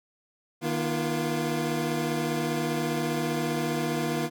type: tone cluster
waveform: 25% pulse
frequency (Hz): 154.7 / 239.6 / 344.4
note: D#3 / A#3 / F4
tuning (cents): -10 / +48 / -24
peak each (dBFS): -27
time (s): 0.61-4.3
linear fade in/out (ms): 50
effects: none